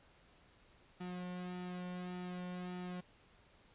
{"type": "tone with flanger", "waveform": "sawtooth", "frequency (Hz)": 180, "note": "F#3", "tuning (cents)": -47, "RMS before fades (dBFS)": -44, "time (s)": [1, 3.01], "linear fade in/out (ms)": 10, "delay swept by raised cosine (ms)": [1.9, 2.41], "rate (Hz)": 1.7, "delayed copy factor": -0.7, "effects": ["pink hiss -66 dBFS RMS until 3.74 s", "resampled to 8000 Hz"]}